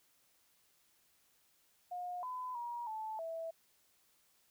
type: tone with pitch steps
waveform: sine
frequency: 716 / 1008 / 952 / 873 / 656 Hz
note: F5 / B5 / A#5 / A5 / E5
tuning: +43 / +35 / +36 / -14 / -9 cents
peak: -39 dBFS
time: 1.91-3.51 s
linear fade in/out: 10 ms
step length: 320 ms
effects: white hiss -72 dBFS RMS until 4.5 s